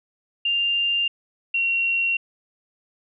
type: tone pair in turn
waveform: sine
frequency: 2794 / 2741 Hz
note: F7 / F7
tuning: 0 / -33 cents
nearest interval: unison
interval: 33 cents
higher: first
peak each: -19 dBFS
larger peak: neither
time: 0.45-1.08 / 1.54-2.17 s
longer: neither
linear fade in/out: 5 ms
effects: none